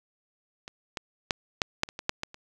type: clicks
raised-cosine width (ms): 0.2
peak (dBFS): -23 / -15 / -7 / -6 / -6 / -25 / -19 / -7 / -14 / -27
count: 10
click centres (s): 0.679 / 0.972 / 1.308 / 1.618 / 1.834 / 1.889 / 1.991 / 2.094 / 2.234 / 2.344
effects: none